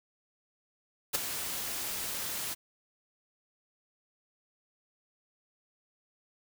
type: noise with ADSR envelope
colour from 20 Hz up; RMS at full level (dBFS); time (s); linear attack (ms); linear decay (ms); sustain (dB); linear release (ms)
white; -26; 1.13-2.55; 21; 15; -10; 24
effects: none